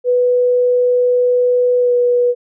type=tone with pitch glide; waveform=sine; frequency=493.9 to 487.9 Hz; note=B4 to B4; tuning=0 to -21 cents; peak=-10 dBFS; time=0.04-2.35 s; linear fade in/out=50 ms; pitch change=-21 cents; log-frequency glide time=1.79-1.93 s; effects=none